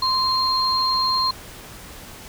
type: tone pair together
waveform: sine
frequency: 1042 / 4204 Hz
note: C6 / C8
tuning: -7 / +7 cents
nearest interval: 2 octaves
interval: 2414 cents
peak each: -21 / -20 dBFS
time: 0.02-1.31 s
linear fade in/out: 5 ms
effects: pink hiss -40 dBFS RMS until 2.28 s